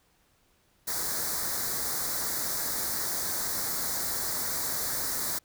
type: band-stop noise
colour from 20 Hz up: white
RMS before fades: -31 dBFS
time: 0.87-5.39 s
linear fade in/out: 10 ms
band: 2000 to 4000 Hz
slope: 48 dB/octave
effects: pink hiss -67 dBFS RMS until 5.44 s